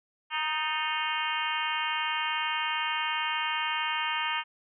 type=harmonic tone with a mistuned harmonic; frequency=311.1 Hz; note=D#4; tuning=in tune; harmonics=3 / 4 / 5 / 6 / 7 / 8 / 9 / 10; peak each=-33 / -35 / -38 / -37 / -36 / -38 / -35 / -37 dBFS; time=0.3-4.44 s; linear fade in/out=50 ms; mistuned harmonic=6; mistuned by=-54 cents; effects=none